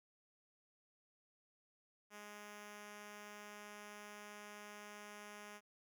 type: tone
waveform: 5% pulse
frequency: 207.7 Hz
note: G#3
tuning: in tune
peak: -40 dBFS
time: 2.1-5.61 s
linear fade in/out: 50 ms
effects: none